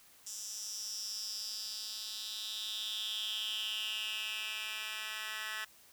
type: tone with high-pass filter sweep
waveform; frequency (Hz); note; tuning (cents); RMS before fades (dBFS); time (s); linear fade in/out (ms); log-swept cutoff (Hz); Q
10% pulse; 216.5; A3; -28; -40; 0.26-5.65; 10; 6500 to 1900; 5.5
effects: white hiss -61 dBFS RMS until 5.92 s